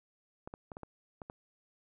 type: clicks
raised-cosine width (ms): 1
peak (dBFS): -29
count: 7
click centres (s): 0.475 / 0.539 / 0.718 / 0.769 / 0.833 / 1.218 / 1.299
effects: none